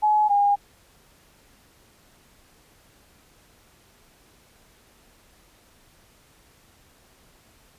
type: tone pair in turn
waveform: sine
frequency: 848 / 811.7 Hz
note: G#5 / G#5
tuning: +36 / -40 cents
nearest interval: minor second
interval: 76 cents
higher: first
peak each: -16 dBFS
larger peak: neither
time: 0.02-0.29 / 0.29-0.56 s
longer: neither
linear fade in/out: 20 ms
effects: pink hiss -57 dBFS RMS until 7.78 s + resampled to 32000 Hz